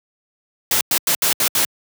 white noise bursts at uneven times, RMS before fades -17 dBFS, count 6, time 0.71-0.81 / 0.91-0.98 / 1.07-1.15 / 1.22-1.33 / 1.4-1.48 / 1.55-1.65 s, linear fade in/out 2 ms, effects high-pass 100 Hz 12 dB/octave

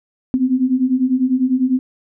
sine beating tone pair, 250 / 260 Hz, B3 / C4, +21 / -11 cents, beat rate 10 Hz, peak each -18 / -15 dBFS, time 0.34-1.79 s, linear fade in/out 0 ms, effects none

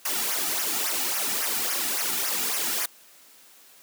white noise with flanger, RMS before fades -27 dBFS, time 0.05-2.86 s, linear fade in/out 5 ms, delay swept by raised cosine 0.24 to 1.94 ms, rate 3.6 Hz, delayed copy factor -0.85, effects white hiss -53 dBFS RMS until 3.82 s + high-pass 200 Hz 12 dB/octave

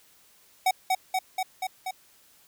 square tone with echo, 752 Hz, F#5, 28 cents sharp, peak -20 dBFS, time 0.66-0.71 s, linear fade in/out 5 ms, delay 240 ms, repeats 5, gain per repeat -2 dB, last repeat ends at 1.91 s, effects white hiss -59 dBFS RMS until 2.47 s

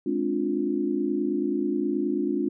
sine chord, D half-diminished seventh, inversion second, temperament just, 211.4 / 264.3 / 293.7 / 352.4 Hz, Ab3 / C4 / D4 / F4, +31 / +18 / 0 / +16 cents, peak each -31 / -30 / -27 / -28 dBFS, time 0.06-2.49 s, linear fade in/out 5 ms, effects none

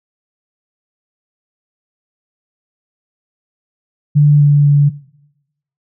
sine tone with pitch steps, 146.8 / 145 / 144.1 Hz, D3 / D3 / D3, 0 / -22 / -33 cents, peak -5 dBFS, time 4.15-4.9 s, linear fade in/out 20 ms, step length 250 ms, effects noise-tail reverb RT60 0.9 s tail -20 dB re dry

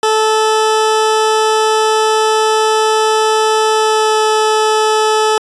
20% pulse tone with pitch glide, 436.1 to 433.3 Hz, A4 to A4, -15 to -27 cents, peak -5 dBFS, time 0.03-5.38 s, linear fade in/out 2 ms, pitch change -12 cents, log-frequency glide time 3.72-4.2 s, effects resampled to 22050 Hz

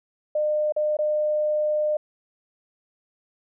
sine tone with dropouts, 605 Hz, D#5, 49 cents flat, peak -20 dBFS, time 0.35-1.97 s, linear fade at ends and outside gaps 5 ms, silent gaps 0.723-0.763 / 0.969-0.988 s, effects none

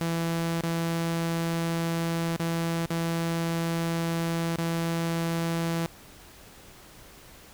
sawtooth tone with dropouts, 166.6 Hz, E3, 19 cents sharp, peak -22 dBFS, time 0.01-5.86 s, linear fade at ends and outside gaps 0 ms, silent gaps 0.608-0.636 / 2.364-2.397 / 2.858-2.905 / 4.558-4.584 s, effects pink hiss -50 dBFS RMS until 7.53 s

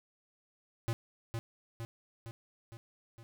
square tone with echo, 114.9 Hz, A#2, 25 cents flat, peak -31 dBFS, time 0.88-0.93 s, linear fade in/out 0 ms, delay 460 ms, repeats 5, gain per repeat -4 dB, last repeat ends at 3.23 s, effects none

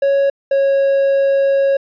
triangle tone pair in turn, 554.4 / 549.6 Hz, C#5 / C#5, 0 / -15 cents, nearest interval unison, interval 15 cents, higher first, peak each -9 dBFS, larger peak neither, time 0.02-0.3 / 0.51-1.77 s, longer second, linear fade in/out 5 ms, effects resampled to 11025 Hz

